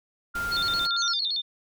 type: tone with pitch glide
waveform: sine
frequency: 1396.9 to 1388.1 Hz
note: F6 to F6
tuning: 0 to -11 cents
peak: -27 dBFS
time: 0.34-1.14 s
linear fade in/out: 20 ms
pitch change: -11 cents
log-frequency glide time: 0.48-0.62 s
type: noise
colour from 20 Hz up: pink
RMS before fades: -38 dBFS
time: 0.35-0.87 s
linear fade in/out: 5 ms
type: tone with vibrato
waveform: sine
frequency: 3951 Hz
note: B7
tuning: in tune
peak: -25 dBFS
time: 0.51-1.42 s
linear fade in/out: 20 ms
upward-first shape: square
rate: 8.8 Hz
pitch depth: 160 cents each way
type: linear sweep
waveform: sine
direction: down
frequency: 6740 to 3277 Hz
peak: -30 dBFS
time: 0.97-1.32 s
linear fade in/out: 50 ms
effects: none